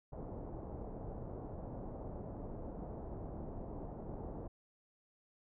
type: low-pass noise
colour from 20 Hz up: pink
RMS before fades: -45 dBFS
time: 0.12-4.48 s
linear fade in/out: 10 ms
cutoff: 780 Hz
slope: 24 dB/octave
effects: none